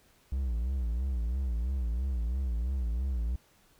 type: tone with vibrato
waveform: triangle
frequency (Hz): 61.74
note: B1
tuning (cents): 0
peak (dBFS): -26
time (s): 0.32-3.36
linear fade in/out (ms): 5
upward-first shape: sine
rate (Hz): 3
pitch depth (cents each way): 160
effects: pink hiss -64 dBFS RMS until 3.79 s